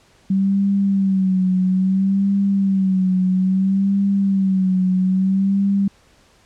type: tone with vibrato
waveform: sine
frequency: 191.5 Hz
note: G3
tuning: 40 cents flat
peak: -14 dBFS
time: 0.3-5.88 s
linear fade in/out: 5 ms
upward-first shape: sine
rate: 0.6 Hz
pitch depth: 61 cents each way
effects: pink hiss -54 dBFS RMS until 6.45 s + low-pass 8000 Hz 12 dB/octave